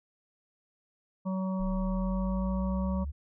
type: harmonic tone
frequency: 188.5 Hz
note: F#3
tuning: 32 cents sharp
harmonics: 1 / 3 / 5 / 6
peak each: -29 / -39 / -43 / -45 dBFS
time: 1.25-3.05 s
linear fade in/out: 20 ms
type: linear sweep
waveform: sine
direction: up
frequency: 32 to 72.3 Hz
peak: -32 dBFS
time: 1.59-3.12 s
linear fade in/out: 20 ms
effects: none

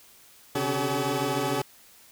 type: tone cluster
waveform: 20% pulse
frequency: 131.4 / 144.7 / 282.1 / 380.7 / 426.9 Hz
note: C3 / D3 / C#4 / F#4 / G#4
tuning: +8 / -25 / +30 / +49 / +48 cents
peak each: -28 / -31 / -26 / -26 / -26 dBFS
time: 0.55-1.62 s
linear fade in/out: 5 ms
effects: white hiss -54 dBFS RMS until 2.11 s

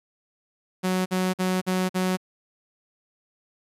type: tone bursts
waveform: sawtooth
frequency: 185 Hz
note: F#3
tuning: in tune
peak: -18 dBFS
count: 5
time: 0.83-2.172 s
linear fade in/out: 20 ms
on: 230 ms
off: 48 ms
effects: resampled to 32000 Hz + 9-bit

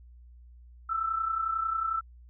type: tone pair together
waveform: sine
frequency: 1298.9 / 1330 Hz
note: E6 / E6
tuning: -26 / +15 cents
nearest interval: unison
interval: 41 cents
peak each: -34 / -28 dBFS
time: 0.89-2.01 s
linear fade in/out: 10 ms
effects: added 60 Hz sine -49 dBFS peak until 2.29 s

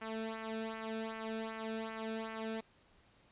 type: tone with flanger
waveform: sawtooth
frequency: 222.1 Hz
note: A3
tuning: 16 cents sharp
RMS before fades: -41 dBFS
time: 0.01-2.61 s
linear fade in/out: 10 ms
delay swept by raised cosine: 0.25 to 1.01 ms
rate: 2.6 Hz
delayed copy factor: -0.75
effects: pink hiss -67 dBFS RMS until 3.31 s + resampled to 8000 Hz

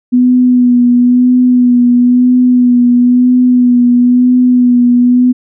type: tone with vibrato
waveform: sine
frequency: 246.9 Hz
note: B3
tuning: in tune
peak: -4 dBFS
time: 0.12-5.33 s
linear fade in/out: 20 ms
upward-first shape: sine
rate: 1 Hz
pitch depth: 25 cents each way
effects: none

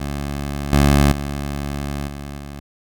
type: tone with level steps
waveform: 15% pulse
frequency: 71.1 Hz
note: C#2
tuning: 45 cents sharp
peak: -17 / -5 / -17 / -23 / -25 dBFS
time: 0-2.6 s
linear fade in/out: 5 ms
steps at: 0.73 / 1.12 / 2.08 / 2.38 s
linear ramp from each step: 2 ms
effects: none

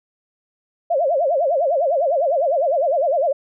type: tone with vibrato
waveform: sine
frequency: 609 Hz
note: D#5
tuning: 37 cents flat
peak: -15 dBFS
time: 0.9-3.33 s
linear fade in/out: 10 ms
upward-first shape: sine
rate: 9.9 Hz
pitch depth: 250 cents each way
effects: none

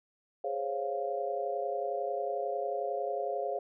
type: chord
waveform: sine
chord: Db major seventh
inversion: second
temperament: equal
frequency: 415.3 / 523.3 / 554.4 / 698.5 Hz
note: Ab4 / C5 / Db5 / F5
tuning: 0 / 0 / 0 / 0 cents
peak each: -37 / -38 / -36 / -35 dBFS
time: 0.44-3.59 s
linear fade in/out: 5 ms
effects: none

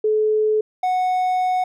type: tone pair in turn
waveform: sine / triangle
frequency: 430 / 736.7 Hz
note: A4 / F#5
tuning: -40 / -8 cents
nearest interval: major sixth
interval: 932 cents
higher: second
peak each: -15 / -15 dBFS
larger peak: neither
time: 0.04-0.61 / 0.83-1.64 s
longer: second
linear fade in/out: 5 ms
effects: none

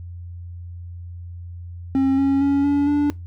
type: tone with pitch steps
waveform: triangle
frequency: 268.9 / 274.2 / 279.7 / 285.2 / 290.9 Hz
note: C4 / C#4 / C#4 / C#4 / D4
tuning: +47 / -19 / +16 / +49 / -16 cents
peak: -13 dBFS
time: 1.95-3.1 s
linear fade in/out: 0 ms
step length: 230 ms
effects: noise-tail reverb RT60 0.2 s tail -21 dB re dry + added 87 Hz sine -32 dBFS peak until 3.26 s

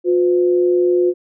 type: tone pair together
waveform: sine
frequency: 357.5 / 505.6 Hz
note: F4 / B4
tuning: +41 / +41 cents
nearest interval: tritone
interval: 600 cents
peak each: -12 / -21 dBFS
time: 0.04-1.14 s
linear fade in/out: 50 ms
effects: none

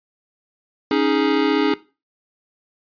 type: chord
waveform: square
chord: C# suspended second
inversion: none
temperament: equal with one note detuned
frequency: 277.2 / 312 / 415.3 Hz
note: C#4 / D#4 / G#4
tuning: 0 / +5 / 0 cents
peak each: -21 dBFS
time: 0.91-1.74 s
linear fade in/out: 2 ms
effects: noise-tail reverb RT60 0.3 s tail -18 dB re dry + resampled to 11025 Hz

